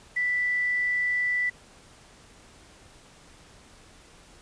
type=tone with quantisation; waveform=sine; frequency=1975.5 Hz; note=B6; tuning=in tune; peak=-23 dBFS; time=0.16-1.5 s; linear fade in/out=10 ms; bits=8; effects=pink hiss -53 dBFS RMS until 4.41 s + resampled to 22050 Hz